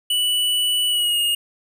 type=tone with pitch glide; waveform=square; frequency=2960 to 2854 Hz; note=F#7 to F7; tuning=0 to +37 cents; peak=-18 dBFS; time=0.1-1.35 s; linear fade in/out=5 ms; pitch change=-63 cents; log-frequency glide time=0.88-1.19 s; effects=10-bit